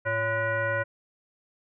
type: tone with frequency modulation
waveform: sine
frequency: 1014 Hz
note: B5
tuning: 45 cents sharp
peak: -24 dBFS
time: 0.05-0.84 s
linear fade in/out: 20 ms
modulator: 453 Hz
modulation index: 1.9
effects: none